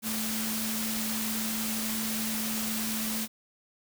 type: tone in noise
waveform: sine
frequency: 220 Hz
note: A3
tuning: in tune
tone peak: -33 dBFS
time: 0.02-3.28 s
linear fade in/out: 50 ms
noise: white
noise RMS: -33 dBFS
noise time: 0.02-3.28 s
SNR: -3 dB
effects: none